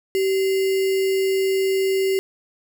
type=tone with sample-and-hold; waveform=sine; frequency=384.7 Hz; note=G4; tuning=33 cents flat; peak=-17 dBFS; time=0.15-2.19 s; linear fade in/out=0 ms; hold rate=2450 Hz; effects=none